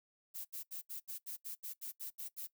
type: noise bursts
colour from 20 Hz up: violet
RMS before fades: -44 dBFS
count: 12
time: 0.34-2.474 s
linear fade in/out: 20 ms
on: 110 ms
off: 74 ms
effects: noise-tail reverb RT60 0.1 s tail -19 dB re dry